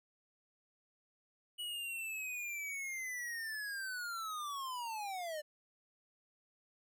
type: linear sweep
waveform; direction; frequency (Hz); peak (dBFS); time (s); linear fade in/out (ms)
square; down; 2944 to 587.3; -40; 1.58-5.42; 20
effects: none